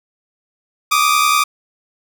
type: tone pair together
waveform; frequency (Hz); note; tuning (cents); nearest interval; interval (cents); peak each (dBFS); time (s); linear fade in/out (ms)
sawtooth; 1166 / 1236.5; D6 / D#6; -13 / -11; minor second; 102; -11; 0.91-1.44; 10
effects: none